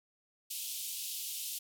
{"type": "band-pass noise", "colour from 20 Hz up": "white", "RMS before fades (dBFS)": -40, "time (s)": [0.5, 1.59], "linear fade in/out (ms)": 10, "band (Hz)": [2700, 16000], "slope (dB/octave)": 48, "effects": []}